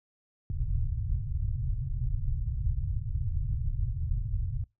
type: low-pass noise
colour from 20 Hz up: pink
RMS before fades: -30 dBFS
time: 0.5-4.64 s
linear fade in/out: 2 ms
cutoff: 140 Hz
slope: 96 dB/octave
effects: noise-tail reverb RT60 0.2 s tail -23 dB re dry